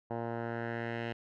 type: tone with low-pass filter sweep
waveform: 10% pulse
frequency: 116.54 Hz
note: A#2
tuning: in tune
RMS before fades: -37 dBFS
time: 0.1-1.13 s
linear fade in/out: 10 ms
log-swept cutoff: 940 to 2600 Hz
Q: 2.2
effects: none